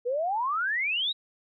sine exponential sweep, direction up, 467.6 to 3922 Hz, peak -25 dBFS, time 0.05-1.13 s, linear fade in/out 20 ms, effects none

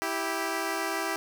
10% pulse tone pair together, 327.9 / 392 Hz, E4 / G4, -9 / 0 cents, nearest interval minor third, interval 309 cents, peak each -23 dBFS, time 0.02-1.16 s, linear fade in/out 0 ms, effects none

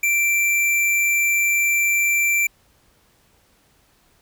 square tone, 2349 Hz, D7, in tune, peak -17 dBFS, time 0.03-2.47 s, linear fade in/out 5 ms, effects pink hiss -59 dBFS RMS until 4.21 s

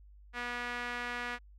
sawtooth tone with band-pass filter, 242.5 Hz, B3, 31 cents flat, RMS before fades -38 dBFS, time 0.33-1.39 s, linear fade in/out 50 ms, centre 1800 Hz, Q 1.8, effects added 50 Hz sine -53 dBFS peak until 1.58 s

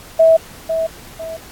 sine tone with echo, 650 Hz, E5, 24 cents flat, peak -6 dBFS, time 0.19-0.37 s, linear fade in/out 10 ms, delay 500 ms, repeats 2, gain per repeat -9 dB, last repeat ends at 1.37 s, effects pink hiss -39 dBFS RMS until 1.51 s + AAC 64 kbps

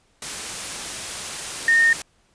sine tone in noise, 1836 Hz, A#6, 27 cents flat, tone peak -13 dBFS, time 1.68-1.93 s, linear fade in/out 2 ms, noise white, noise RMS -30 dBFS, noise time 0.22-2.02 s, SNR +14 dB, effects pink hiss -62 dBFS RMS until 2.34 s + resampled to 22050 Hz

